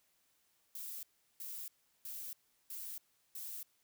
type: noise bursts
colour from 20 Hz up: violet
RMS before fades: -45 dBFS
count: 5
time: 0.75-3.63 s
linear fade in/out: 2 ms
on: 280 ms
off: 370 ms
effects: white hiss -75 dBFS RMS until 3.83 s